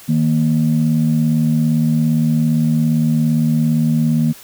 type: tone pair together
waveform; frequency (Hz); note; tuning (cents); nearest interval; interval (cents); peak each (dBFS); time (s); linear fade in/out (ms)
sine; 155.58 / 233.1; D#3 / A#3; 0 / 0; perfect fifth; 700; -14; 0.08-4.33; 20
effects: tanh soft clip ceiling -6 dBFS + white hiss -40 dBFS RMS until 4.43 s